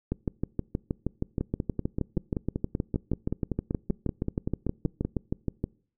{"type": "two click trains", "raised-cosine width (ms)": 3, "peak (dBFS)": [-14, -15], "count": [36, 20], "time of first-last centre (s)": [[0.12, 5.641], [1.41, 5.05]], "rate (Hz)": [6.34, 5.22], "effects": ["noise-tail reverb RT60 0.5 s tail -25 dB re dry"]}